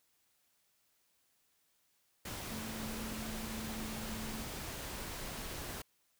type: tone in noise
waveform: sine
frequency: 220 Hz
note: A3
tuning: in tune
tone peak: -43 dBFS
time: 2.51-4.44 s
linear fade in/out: 5 ms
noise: pink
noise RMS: -43 dBFS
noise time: 2.25-5.82 s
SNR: -3 dB
effects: white hiss -75 dBFS RMS until 6.19 s